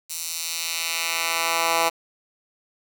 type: tone with high-pass filter sweep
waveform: 10% pulse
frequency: 166 Hz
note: E3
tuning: 12 cents sharp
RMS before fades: -25 dBFS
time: 0.09-1.9 s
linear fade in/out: 20 ms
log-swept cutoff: 6900 to 780 Hz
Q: 0.89
effects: 7-bit